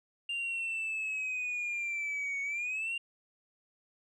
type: linear two-way sweep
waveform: sine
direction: down then up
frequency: 2796 to 2217 to 2796 Hz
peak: -30 dBFS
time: 0.29-2.98 s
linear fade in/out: 5 ms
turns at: 2.42 s
effects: tanh soft clip ceiling -31 dBFS